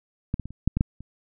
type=clicks; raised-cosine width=5 ms; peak=-12 / -18 / -22 / -28 / -7 / -11 / -7 / -27 dBFS; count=8; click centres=0.341 / 0.397 / 0.456 / 0.506 / 0.676 / 0.77 / 0.809 / 1.006 s; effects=none